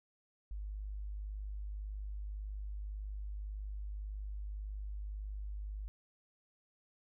sine tone, 50.9 Hz, G#1, 34 cents flat, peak -39 dBFS, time 0.51-5.88 s, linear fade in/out 0 ms, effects none

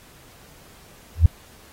sine tone with exponential growth, 82.41 Hz, E2, in tune, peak -5 dBFS, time 1.15-1.26 s, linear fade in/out 5 ms, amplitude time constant 23 ms, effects pink hiss -50 dBFS RMS until 1.72 s + AAC 48 kbps

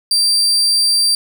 35% pulse tone, 4699 Hz, D8, in tune, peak -10 dBFS, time 0.11-1.15 s, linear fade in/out 2 ms, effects 7-bit

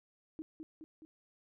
sine tone with echo, 315.5 Hz, D#4, 24 cents sharp, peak -39 dBFS, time 0.39-0.42 s, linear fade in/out 0 ms, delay 210 ms, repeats 3, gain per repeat -4 dB, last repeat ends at 1.05 s, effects none

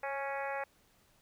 harmonic tone with a mistuned harmonic, 277.2 Hz, C#4, in tune, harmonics 2 / 3 / 4 / 5 / 6 / 7 / 8 / 9, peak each -39 / -39 / -46 / -46 / -44 / -45 / -48 / -50 dBFS, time 0.03-0.64 s, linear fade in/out 5 ms, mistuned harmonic 2, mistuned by -16 cents, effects pink hiss -68 dBFS RMS until 1.21 s

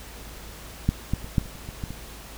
clicks, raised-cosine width 5 ms, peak -7 / -11 / -25 / -7 / -28 / -28 / -28 / -24 / -18 / -21 dBFS, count 10, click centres 0.89 / 1.136 / 1.244 / 1.382 / 1.413 / 1.457 / 1.554 / 1.689 / 1.838 / 1.906 s, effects added 54 Hz sine -43 dBFS peak until 2.37 s + pink hiss -43 dBFS RMS until 2.37 s

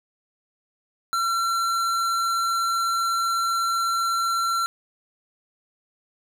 sine tone with hard clipping, 1358 Hz, F6, 49 cents flat, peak -23 dBFS, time 1.13-4.66 s, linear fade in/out 0 ms, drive 15 dB, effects none

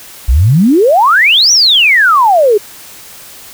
sine exponential two-way sweep, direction up then down, 54.6 to 6000 to 395 Hz, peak -4 dBFS, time 0.28-2.58 s, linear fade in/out 10 ms, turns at 1.52 s, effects white hiss -33 dBFS RMS until 3.53 s

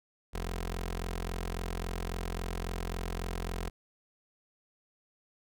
15% pulse tone with notch filter, 43.65 Hz, F1, in tune, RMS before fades -36 dBFS, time 0.33-3.7 s, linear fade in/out 20 ms, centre 120 Hz, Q 0.84, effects none

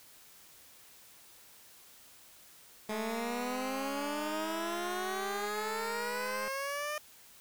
15% pulse exponential sweep, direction up, 214 to 607 Hz, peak -28 dBFS, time 2.89-6.98 s, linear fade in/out 2 ms
click train, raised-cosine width 0.5 ms, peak -29 dBFS, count 747, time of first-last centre 2.91-6.479 s, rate 209 Hz
effects white hiss -57 dBFS RMS until 7.4 s

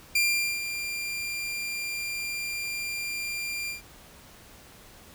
sawtooth tone with ADSR envelope, 2386 Hz, D7, 27 cents sharp, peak -17 dBFS, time 0.15-3.82 s, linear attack 6 ms, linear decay 440 ms, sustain -10 dB, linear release 130 ms, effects pink hiss -51 dBFS RMS until 5.14 s

